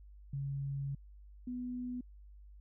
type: tone pair in turn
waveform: sine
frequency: 138.59 / 248 Hz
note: C#3 / B3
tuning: 0 / +7 cents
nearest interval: minor seventh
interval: 1007 cents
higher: second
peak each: -35 / -37 dBFS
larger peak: first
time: 0.33-0.95 / 1.47-2.01 s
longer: first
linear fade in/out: 5 ms
effects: added 50 Hz sine -52 dBFS peak until 2.6 s